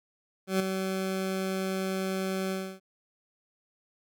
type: tone with ADSR envelope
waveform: 20% pulse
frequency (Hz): 190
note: F#3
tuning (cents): +46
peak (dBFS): -17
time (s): 0.47-2.8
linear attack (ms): 130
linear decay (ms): 4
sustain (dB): -7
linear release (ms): 290
effects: none